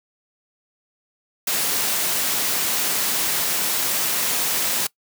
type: noise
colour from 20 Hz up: white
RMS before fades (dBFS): -22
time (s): 1.47-4.87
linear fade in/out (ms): 5
effects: noise-tail reverb RT60 0.1 s tail -22 dB re dry + high-pass 150 Hz 12 dB/octave